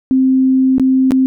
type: tone with dropouts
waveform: sine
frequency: 261.9 Hz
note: C4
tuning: 2 cents sharp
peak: -8 dBFS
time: 0.11-1.26 s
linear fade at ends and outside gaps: 0 ms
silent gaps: 0.782-0.797 / 1.108-1.119 s
effects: none